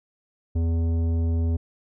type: tone with tanh clipping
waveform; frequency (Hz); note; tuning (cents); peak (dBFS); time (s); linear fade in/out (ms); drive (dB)
sine; 82.9; E2; +10; -22; 0.55-1.57; 10; 12
effects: none

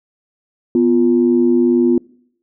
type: tone pair together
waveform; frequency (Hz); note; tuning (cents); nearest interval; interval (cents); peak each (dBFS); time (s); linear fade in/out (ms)
sine; 247.2 / 349.2; B3 / F4; +2 / 0; tritone; 598; -12; 0.75-1.98; 2
effects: noise-tail reverb RT60 0.7 s tail -25 dB re dry + tanh soft clip ceiling -2 dBFS

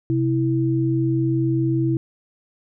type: tone pair together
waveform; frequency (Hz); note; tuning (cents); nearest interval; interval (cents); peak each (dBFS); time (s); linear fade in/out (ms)
sine; 130 / 327.6; C3 / E4; -11 / -11; octave + major third; 1600; -20; 0.1-1.97; 0
effects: none

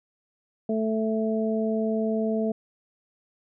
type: harmonic tone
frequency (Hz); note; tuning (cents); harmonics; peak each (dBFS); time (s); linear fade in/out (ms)
220; A3; 0; 1 / 2 / 3; -25 / -28 / -30; 0.69-2.52; 5
effects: none

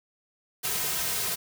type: noise with comb filter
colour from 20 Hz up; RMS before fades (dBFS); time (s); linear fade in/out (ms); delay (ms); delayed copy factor
white; -29; 0.63-1.36; 20; 3.5; -0.8
effects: none

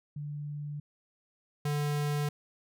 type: tone pair in turn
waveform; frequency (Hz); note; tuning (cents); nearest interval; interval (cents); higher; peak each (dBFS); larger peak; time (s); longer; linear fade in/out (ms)
sine / square; 146.83 / 146.83; D3 / D3; 0 / 0; unison; 0; neither; -35 / -29; second; 0.16-0.8 / 1.65-2.29; neither; 5
effects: none

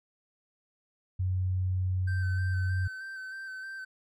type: tone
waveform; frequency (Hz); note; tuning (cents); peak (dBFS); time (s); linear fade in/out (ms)
sine; 92.5; F#2; 0; -26; 1.19-2.88; 10
type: tone with vibrato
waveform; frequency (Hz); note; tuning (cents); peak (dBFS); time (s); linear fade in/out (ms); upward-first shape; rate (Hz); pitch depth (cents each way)
triangle; 1546; G6; -24; -36; 2.07-3.85; 10; square; 3.2; 20
effects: none

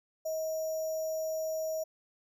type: tone with sample-and-hold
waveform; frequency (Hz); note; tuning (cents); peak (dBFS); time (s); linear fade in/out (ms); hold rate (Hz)
sine; 634; D#5; +32; -31; 0.25-1.84; 10; 6300
effects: none

